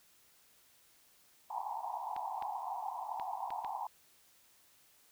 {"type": "band-pass noise", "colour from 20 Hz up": "pink", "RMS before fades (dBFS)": -40, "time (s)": [1.5, 3.87], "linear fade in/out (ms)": 2, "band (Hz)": [730, 1000], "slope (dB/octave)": 96}
{"type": "clicks", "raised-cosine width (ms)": 0.3, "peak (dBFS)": -31, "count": 5, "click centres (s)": [2.164, 2.424, 3.198, 3.505, 3.647]}
{"effects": ["white hiss -66 dBFS RMS until 5.11 s"]}